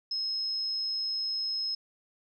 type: tone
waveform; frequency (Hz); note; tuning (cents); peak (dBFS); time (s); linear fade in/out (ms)
sine; 5160; E8; -38; -29; 0.11-1.75; 5
effects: none